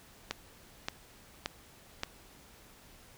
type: click train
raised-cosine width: 0.2 ms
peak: -15 dBFS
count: 4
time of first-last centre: 0.31-2.034 s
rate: 1.74 Hz
effects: pink hiss -57 dBFS RMS until 3.17 s